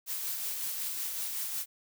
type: noise with tremolo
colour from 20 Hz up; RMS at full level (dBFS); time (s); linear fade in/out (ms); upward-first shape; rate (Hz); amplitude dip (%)
blue; -34; 0.06-1.66; 50; sine; 5.4; 30
effects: none